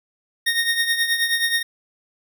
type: tone with tremolo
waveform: 25% pulse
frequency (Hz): 1853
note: A#6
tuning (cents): -11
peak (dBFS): -12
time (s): 0.46-1.63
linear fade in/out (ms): 10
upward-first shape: triangle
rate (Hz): 9.4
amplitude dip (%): 70
effects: none